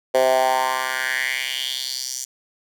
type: tone with high-pass filter sweep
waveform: 10% pulse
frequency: 130 Hz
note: C3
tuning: 11 cents flat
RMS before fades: -22 dBFS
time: 0.14-2.25 s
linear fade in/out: 10 ms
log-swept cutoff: 520 to 6500 Hz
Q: 3.7
effects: none